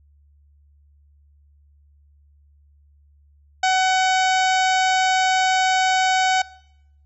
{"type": "harmonic tone", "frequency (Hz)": 751, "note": "F#5", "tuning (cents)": 26, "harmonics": [1, 2, 3, 4, 5, 6, 7, 8, 9, 10], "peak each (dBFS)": [-17, -23, -27, -29, -31, -33, -34, -35, -36, -37], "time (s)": [3.63, 6.42], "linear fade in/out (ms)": 5, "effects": ["noise-tail reverb RT60 0.8 s tail -23 dB re dry", "added 72 Hz sine -52 dBFS peak until 7.05 s"]}